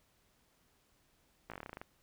slowing click train, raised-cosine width 0.5 ms, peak -29 dBFS, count 12, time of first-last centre 1.5-1.815 s, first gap 17 ms, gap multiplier 1.1, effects pink hiss -72 dBFS RMS until 2.02 s

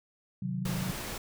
sine chord, C diminished, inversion none, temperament equal, 130.81 / 155.56 / 185 Hz, C3 / Eb3 / Gb3, 0 / 0 / 0 cents, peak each -35 / -39 / -33 dBFS, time 0.42-0.91 s, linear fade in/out 5 ms
pink noise, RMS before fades -38 dBFS, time 0.65-1.18 s, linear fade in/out 5 ms
effects none

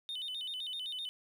triangle tone with vibrato, 3322 Hz, G#7, in tune, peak -35 dBFS, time 0.09-1.09 s, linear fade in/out 0 ms, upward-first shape square, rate 7.8 Hz, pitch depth 170 cents each way, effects tanh soft clip ceiling -32 dBFS + 11-bit

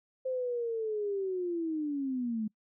sine linear sweep, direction down, 523.3 to 210.6 Hz, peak -30 dBFS, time 0.25-2.48 s, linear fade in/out 10 ms, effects noise-tail reverb RT60 0.1 s tail -25 dB re dry

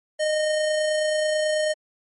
square tone with amplitude modulation, 615 Hz, D#5, 20 cents flat, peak -20 dBFS, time 0.19-1.74 s, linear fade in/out 20 ms, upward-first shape sine, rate 29.2 Hz, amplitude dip 25%, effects MP3 48 kbps

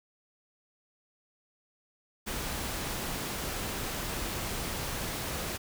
pink noise, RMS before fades -35 dBFS, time 2.26-5.58 s, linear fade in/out 20 ms, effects none

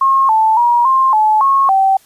sine tone with pitch steps, 1078 / 879 / 955 / 1058 / 861 / 1091 / 773 Hz, C#6 / A5 / A#5 / C6 / A5 / C#6 / G5, -49 / -2 / +42 / +19 / -38 / -28 / -24 cents, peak -8 dBFS, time 0.01-1.97 s, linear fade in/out 5 ms, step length 280 ms, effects white hiss -49 dBFS RMS until 2.05 s + resampled to 32000 Hz

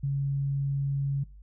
sine tone, 139 Hz, C#3, 5 cents sharp, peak -25 dBFS, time 0.03-1.24 s, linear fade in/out 10 ms, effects noise-tail reverb RT60 0.3 s tail -22 dB re dry + added 50 Hz sine -46 dBFS peak until 1.42 s

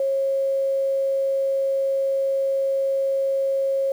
sine tone, 543 Hz, C#5, 36 cents flat, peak -19 dBFS, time 0-3.92 s, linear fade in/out 2 ms, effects 8-bit

